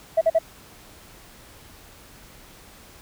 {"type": "tone bursts", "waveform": "sine", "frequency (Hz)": 652, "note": "E5", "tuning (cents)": -19, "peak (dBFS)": -13, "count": 3, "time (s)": [0.17, 0.389], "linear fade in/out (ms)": 10, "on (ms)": 43, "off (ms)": 45, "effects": ["tanh soft clip ceiling -10 dBFS", "pink hiss -48 dBFS RMS until 3.01 s"]}